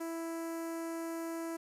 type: tone with notch filter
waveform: sawtooth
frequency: 330.4 Hz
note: E4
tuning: 4 cents sharp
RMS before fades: -39 dBFS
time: 0-1.57 s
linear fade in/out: 10 ms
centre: 3500 Hz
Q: 0.6
effects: resampled to 32000 Hz + 10-bit